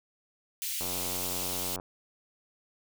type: high-pass noise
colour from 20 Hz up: white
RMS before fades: -34 dBFS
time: 0.62-1.76 s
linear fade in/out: 0 ms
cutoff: 2300 Hz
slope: 24 dB/octave
type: click train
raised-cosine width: 1 ms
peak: -25 dBFS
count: 90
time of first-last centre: 0.81-1.799 s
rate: 90 Hz
effects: none